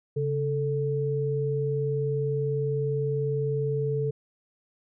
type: tone pair together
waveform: sine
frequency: 138.59 / 440 Hz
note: C#3 / A4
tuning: 0 / 0 cents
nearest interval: octave + minor sixth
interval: 2000 cents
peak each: -27 dBFS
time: 0.16-4.11 s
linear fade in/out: 10 ms
effects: none